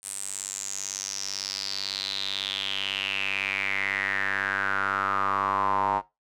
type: tone with band-pass filter sweep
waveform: square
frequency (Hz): 49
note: G1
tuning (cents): 0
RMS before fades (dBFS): -29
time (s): 0.02-6.02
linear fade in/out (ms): 50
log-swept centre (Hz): 9000 to 900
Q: 6.5
effects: noise-tail reverb RT60 0.2 s tail -17 dB re dry